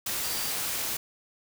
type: tone in noise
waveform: sine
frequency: 4699 Hz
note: D8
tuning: in tune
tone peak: -38 dBFS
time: 0.23-0.51 s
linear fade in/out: 5 ms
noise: white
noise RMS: -31 dBFS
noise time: 0.06-0.97 s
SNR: -10 dB
effects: none